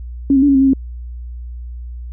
sine tone with pitch steps, 276.4 / 266.5 / 287.7 / 276.2 / 266.5 / 271 / 267.8 Hz, C#4 / C4 / D4 / C#4 / C4 / C#4 / C4, -5 / +32 / -36 / -6 / +32 / -39 / +40 cents, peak -8 dBFS, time 0.3-0.734 s, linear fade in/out 2 ms, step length 62 ms, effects added 60 Hz sine -26 dBFS peak until 2.12 s

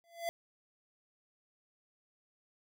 square tone with exponential growth, 678 Hz, E5, 49 cents sharp, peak -31 dBFS, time 0.04-0.29 s, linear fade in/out 0 ms, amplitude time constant 54 ms, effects none

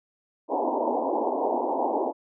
white band-pass noise, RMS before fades -26 dBFS, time 0.48-2.13 s, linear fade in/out 50 ms, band 240 to 960 Hz, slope 96 dB/octave, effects none

